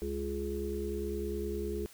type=harmonic tone; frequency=69.9 Hz; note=C#2; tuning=15 cents sharp; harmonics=1 / 3 / 5 / 6; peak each=-38 / -41 / -38 / -37 dBFS; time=0.02-1.86 s; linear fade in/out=0 ms; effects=white hiss -56 dBFS RMS until 1.93 s